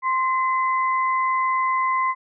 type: tone pair together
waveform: sine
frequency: 1046.5 / 2032 Hz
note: C6 / B6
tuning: 0 / +49 cents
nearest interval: major seventh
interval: 1149 cents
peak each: -19 / -27 dBFS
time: 0.02-2.15 s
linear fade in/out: 50 ms
effects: none